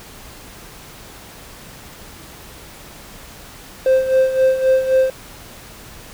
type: tone with tremolo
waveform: triangle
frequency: 523.3 Hz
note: C5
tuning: in tune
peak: -7 dBFS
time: 3.86-5.1 s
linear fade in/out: 2 ms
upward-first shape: sine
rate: 3.8 Hz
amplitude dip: 70%
effects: tanh soft clip ceiling -3 dBFS + pink hiss -39 dBFS RMS until 6.13 s